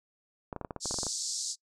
clicks, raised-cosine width 1 ms, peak -22 dBFS, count 12, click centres 0.528 / 0.563 / 0.613 / 0.648 / 0.708 / 0.763 / 0.857 / 0.91 / 0.942 / 0.987 / 1.032 / 1.067 s
white band-pass noise, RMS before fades -35 dBFS, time 0.8-1.56 s, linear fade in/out 50 ms, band 4300 to 8100 Hz, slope 48 dB/octave
effects noise-tail reverb RT60 0.1 s tail -24 dB re dry

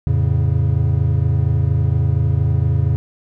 triangle chord, F augmented, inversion none, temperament equal with one note detuned, 85.76 / 110 / 138.59 Hz, F2 / A2 / C#3, -31 / 0 / 0 cents, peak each -16 dBFS, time 0.07-2.96 s, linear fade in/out 0 ms, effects none

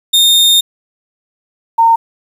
40% pulse / sine tone pair in turn, 3659 / 914.8 Hz, A#7 / A#5, -33 / -33 cents, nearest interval 2 octaves, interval 2400 cents, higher first, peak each -5 dBFS, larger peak neither, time 0.13-0.61 / 1.78-1.96 s, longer first, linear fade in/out 10 ms, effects 7-bit

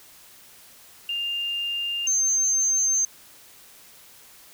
sine tone pair in turn, 2802 / 6303 Hz, F7 / G8, +5 / +9 cents, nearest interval octave + major second, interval 1404 cents, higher second, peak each -25 / -19 dBFS, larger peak second, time 1.09-2.07 / 2.07-3.05 s, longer neither, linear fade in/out 2 ms, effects white hiss -50 dBFS RMS until 4.53 s

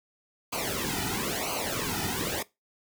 pink noise with flanger, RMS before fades -31 dBFS, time 0.52-2.43 s, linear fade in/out 10 ms, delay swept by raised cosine 0.55 to 1.85 ms, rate 1 Hz, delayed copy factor -0.9, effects noise-tail reverb RT60 0.2 s tail -19 dB re dry

